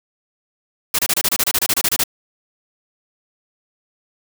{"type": "noise bursts", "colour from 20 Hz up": "white", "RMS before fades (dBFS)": -17, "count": 15, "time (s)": [0.94, 2.038], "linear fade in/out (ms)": 5, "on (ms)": 48, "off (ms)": 27, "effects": []}